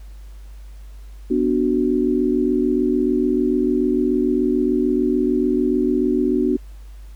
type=chord; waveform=sine; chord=B minor; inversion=none; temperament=equal; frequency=246.9 / 293.7 / 370 Hz; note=B3 / D4 / F#4; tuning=0 / 0 / 0 cents; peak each=-20 dBFS; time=1.3-6.57 s; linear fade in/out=10 ms; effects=added 50 Hz sine -35 dBFS peak until 7.15 s + pink hiss -55 dBFS RMS until 7.15 s